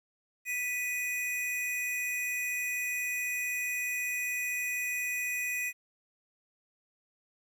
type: tone pair together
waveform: square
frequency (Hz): 1975.5 / 2489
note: B6 / D#7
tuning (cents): 0 / 0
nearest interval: major third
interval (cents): 400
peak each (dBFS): -37 / -33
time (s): 0.45-5.73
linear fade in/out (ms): 50
effects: 11-bit